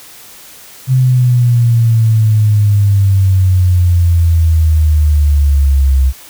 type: exponential sweep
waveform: sine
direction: down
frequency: 130.9 to 65.41 Hz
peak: -6 dBFS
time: 0.87-6.13 s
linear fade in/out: 50 ms
effects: white hiss -36 dBFS RMS until 6.29 s